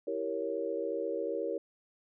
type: chord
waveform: sine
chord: E diminished seventh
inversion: none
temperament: equal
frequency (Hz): 329.6 / 392 / 466.2 / 554.4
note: E4 / G4 / Bb4 / Db5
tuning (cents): 0 / 0 / 0 / 0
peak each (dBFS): -39 / -38 / -35 / -37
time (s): 0.07-1.58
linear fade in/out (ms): 5
effects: none